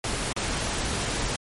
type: noise with dropouts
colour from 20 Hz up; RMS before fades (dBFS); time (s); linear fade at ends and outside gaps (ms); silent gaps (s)
pink; -28; 0.04-1.36; 2; 0.327-0.363
effects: MP3 48 kbps